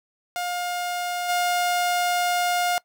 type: tone with level steps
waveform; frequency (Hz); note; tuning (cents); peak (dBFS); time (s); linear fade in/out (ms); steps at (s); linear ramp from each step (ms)
sawtooth; 710; F5; +28; -22 / -17; 0.36-2.78; 0; 1.28; 20
effects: noise-tail reverb RT60 0.1 s tail -22 dB re dry